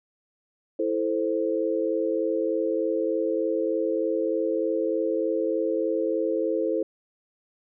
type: chord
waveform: sine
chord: A minor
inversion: second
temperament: equal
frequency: 329.6 / 440 / 523.3 Hz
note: E4 / A4 / C5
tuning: 0 / 0 / 0 cents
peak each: -27 dBFS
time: 0.79-6.83 s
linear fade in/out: 5 ms
effects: none